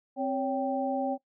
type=tone cluster; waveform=sine; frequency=263.7 / 559 / 783 Hz; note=C4 / C#5 / G5; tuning=+14 / +14 / -2 cents; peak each=-31 dBFS; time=0.16-1.18 s; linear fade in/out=50 ms; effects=noise-tail reverb RT60 0.1 s tail -17 dB re dry